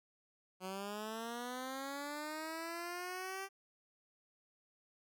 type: linear sweep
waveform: 10% pulse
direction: up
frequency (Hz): 183.5 to 392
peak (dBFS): -33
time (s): 0.6-3.49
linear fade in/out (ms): 50
effects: none